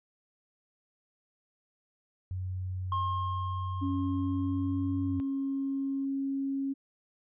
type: tone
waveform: sine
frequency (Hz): 92.5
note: F#2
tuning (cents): 0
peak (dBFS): -32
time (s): 2.31-5.2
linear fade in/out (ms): 0
type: tone with exponential decay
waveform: triangle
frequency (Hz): 1070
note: C6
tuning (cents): +38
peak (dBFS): -26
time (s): 2.92-6.05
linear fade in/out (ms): 2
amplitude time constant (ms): 680
type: tone with pitch glide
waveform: sine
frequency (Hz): 277.2 to 273.2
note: C#4 to C#4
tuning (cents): 0 to -25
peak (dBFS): -29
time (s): 3.81-6.74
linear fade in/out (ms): 20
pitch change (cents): -25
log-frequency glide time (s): 5.05-5.17
effects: resampled to 8000 Hz